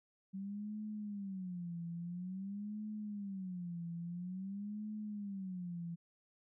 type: tone with vibrato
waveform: sine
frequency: 190 Hz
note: F#3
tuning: 46 cents sharp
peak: -40 dBFS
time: 0.33-5.96 s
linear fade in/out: 20 ms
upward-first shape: sine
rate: 0.49 Hz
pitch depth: 200 cents each way
effects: none